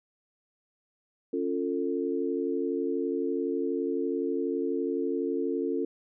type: chord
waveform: sine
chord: Db augmented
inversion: none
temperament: equal with one note detuned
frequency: 277.2 / 349.2 / 446.4 Hz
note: Db4 / F4 / A4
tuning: 0 / 0 / +25 cents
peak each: -31 dBFS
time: 1.33-5.85 s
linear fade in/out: 5 ms
effects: none